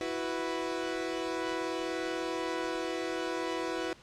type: chord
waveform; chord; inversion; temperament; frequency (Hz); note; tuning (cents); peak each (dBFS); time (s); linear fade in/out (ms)
sawtooth; E suspended second; none; equal; 329.6 / 370 / 493.9; E4 / F#4 / B4; 0 / 0 / 0; -32 / -33 / -33; 0.01-3.93; 0
effects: pink hiss -56 dBFS RMS until 4.02 s + low-pass 6000 Hz 12 dB/octave